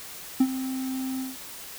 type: tone with ADSR envelope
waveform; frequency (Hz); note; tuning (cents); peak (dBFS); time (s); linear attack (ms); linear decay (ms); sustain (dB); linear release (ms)
triangle; 261.6; C4; 0; -12; 0.4-1.37; 7; 57; -14; 170
effects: white hiss -41 dBFS RMS until 1.78 s